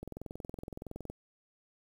click train, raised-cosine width 2 ms, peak -28 dBFS, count 24, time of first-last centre 0.03-1.1 s, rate 21.5 Hz, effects 9-bit

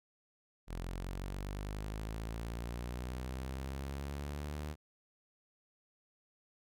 sawtooth linear sweep, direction up, 42.46 to 75.9 Hz, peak -35 dBFS, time 0.67-4.76 s, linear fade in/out 50 ms, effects none

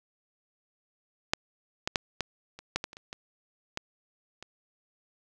clicks, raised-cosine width 0.2 ms, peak -6 / -11 / -7 / -12 / -27 / -10 / -16 / -28 / -28 / -22 / -15 / -25 dBFS, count 12, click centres 1.335 / 1.875 / 1.958 / 2.207 / 2.59 / 2.76 / 2.841 / 2.931 / 2.969 / 3.129 / 3.774 / 4.426 s, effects none

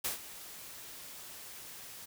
white noise with ADSR envelope, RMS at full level -33 dBFS, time 0.04-2.06 s, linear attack 9 ms, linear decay 130 ms, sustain -15 dB, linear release 11 ms, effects none

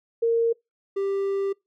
sine / triangle tone pair in turn, 461.5 / 393.8 Hz, A#4 / G4, -17 / +8 cents, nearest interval minor third, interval 275 cents, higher first, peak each -18 / -21 dBFS, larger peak first, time 0.22-0.53 / 0.96-1.53 s, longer second, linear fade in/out 10 ms, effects noise-tail reverb RT60 0.2 s tail -25 dB re dry

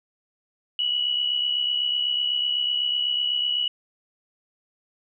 sine tone pair together, 2927 / 2995 Hz, F#7 / F#7, -19 / +20 cents, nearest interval unison, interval 39 cents, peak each -22 / -30 dBFS, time 0.79-3.68 s, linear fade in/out 2 ms, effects none

